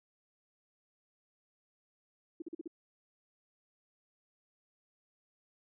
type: tone bursts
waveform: sine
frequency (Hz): 329.6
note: E4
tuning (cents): 0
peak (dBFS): -38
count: 5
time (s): 2.4-2.677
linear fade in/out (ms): 5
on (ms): 21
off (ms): 43
effects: none